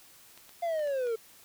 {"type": "clicks", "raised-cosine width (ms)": 0.2, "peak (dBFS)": -34, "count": 5, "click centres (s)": [0.376, 0.493, 0.794, 0.874, 1.07]}
{"type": "linear sweep", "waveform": "triangle", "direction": "down", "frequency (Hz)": [698.5, 440], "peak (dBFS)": -26, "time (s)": [0.62, 1.16], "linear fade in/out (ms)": 10}
{"effects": ["white hiss -56 dBFS RMS until 1.44 s"]}